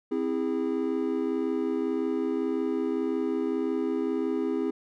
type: chord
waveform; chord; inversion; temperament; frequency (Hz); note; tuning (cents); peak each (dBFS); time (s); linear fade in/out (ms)
triangle; C augmented; none; just; 261.6 / 327 / 408.8; C4 / E4 / G#4; 0 / -14 / -27; -28; 0.11-4.71; 10
effects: none